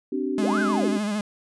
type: chord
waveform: sine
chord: C suspended second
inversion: none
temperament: equal with one note detuned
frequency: 261.6 / 293.7 / 381.9 Hz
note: C4 / D4 / G4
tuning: 0 / 0 / -45 cents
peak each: -28 dBFS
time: 0.12-0.98 s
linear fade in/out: 5 ms
type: tone with vibrato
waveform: 45% pulse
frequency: 208.7 Hz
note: G#3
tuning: 9 cents sharp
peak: -24 dBFS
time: 0.38-1.21 s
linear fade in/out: 2 ms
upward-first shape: sine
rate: 13 Hz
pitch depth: 51 cents each way
type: linear two-way sweep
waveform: sine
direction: up then down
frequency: 277.2 to 1600 to 277.2 Hz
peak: -25 dBFS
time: 0.42-0.89 s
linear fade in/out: 10 ms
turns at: 0.6 s
effects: resampled to 24000 Hz